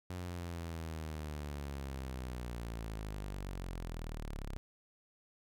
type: linear sweep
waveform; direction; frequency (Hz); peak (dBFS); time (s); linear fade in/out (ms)
sawtooth; down; 90.8 to 33; -36; 0.1-4.57; 0
effects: none